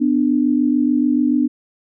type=tone pair together; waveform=sine; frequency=249.2 / 296.1 Hz; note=B3 / D4; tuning=+16 / +14 cents; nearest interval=minor third; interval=298 cents; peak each=-16 dBFS; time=0-1.48 s; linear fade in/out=20 ms; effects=none